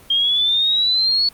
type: exponential sweep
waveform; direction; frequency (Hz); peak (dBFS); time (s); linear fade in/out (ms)
sine; up; 3200 to 4435; -14; 0.1-1.29; 5
effects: pink hiss -46 dBFS RMS until 1.33 s + Opus 32 kbps